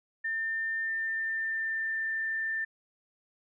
sine tone with pitch glide, 1800 to 1786.5 Hz, A6 to A6, +39 to +26 cents, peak -29 dBFS, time 0.24-2.65 s, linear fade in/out 10 ms, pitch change -13 cents, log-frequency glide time 0.73-2.05 s, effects none

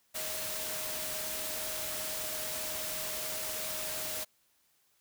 sine tone in noise, 625 Hz, D#5, 8 cents sharp, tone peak -45 dBFS, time 0.14-4.25 s, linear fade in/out 20 ms, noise white, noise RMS -37 dBFS, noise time 0.14-4.25 s, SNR -11 dB, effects white hiss -71 dBFS RMS until 5 s

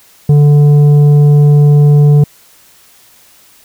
sine tone with tanh clipping, 146.4 Hz, D3, 5 cents flat, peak -4 dBFS, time 0.29-2.24 s, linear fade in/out 5 ms, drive 7 dB, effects white hiss -44 dBFS RMS until 3.64 s

